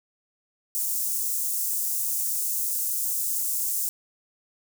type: high-pass noise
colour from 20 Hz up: white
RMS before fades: -27 dBFS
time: 0.75-3.89 s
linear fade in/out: 0 ms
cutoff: 6900 Hz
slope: 24 dB/octave
effects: none